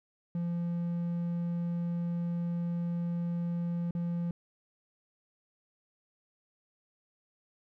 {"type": "tone with dropouts", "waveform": "triangle", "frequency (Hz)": 171.9, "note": "F3", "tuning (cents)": -27, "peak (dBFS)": -28, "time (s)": [0.35, 4.31], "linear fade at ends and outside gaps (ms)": 2, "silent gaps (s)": [3.909, 3.95], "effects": []}